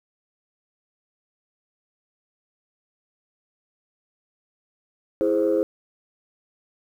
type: chord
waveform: sine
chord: E augmented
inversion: none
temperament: equal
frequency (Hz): 329.6 / 415.3 / 523.3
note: E4 / G#4 / B#4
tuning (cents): 0 / 0 / 0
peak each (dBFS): -22 / -22 / -21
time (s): 5.21-5.63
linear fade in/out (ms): 0
effects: tanh soft clip ceiling -12 dBFS + 9-bit